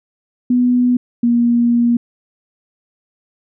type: tone pair in turn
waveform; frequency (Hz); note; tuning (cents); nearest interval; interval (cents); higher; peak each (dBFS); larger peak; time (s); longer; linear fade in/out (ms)
sine; 246.9 / 237.5; B3 / A#3; 0 / +33; minor second; 67; first; -10; neither; 0.5-0.97 / 1.23-1.97; second; 5
effects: none